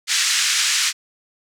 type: band-pass noise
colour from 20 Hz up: white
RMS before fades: -19 dBFS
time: 0.07-0.93 s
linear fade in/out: 50 ms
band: 1500 to 7400 Hz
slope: 24 dB/octave
effects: none